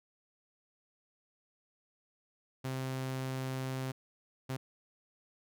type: tone bursts at uneven times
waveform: sawtooth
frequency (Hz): 131.2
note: C3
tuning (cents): +5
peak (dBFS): -31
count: 2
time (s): 2.64-3.92 / 4.49-4.57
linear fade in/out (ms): 10
effects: none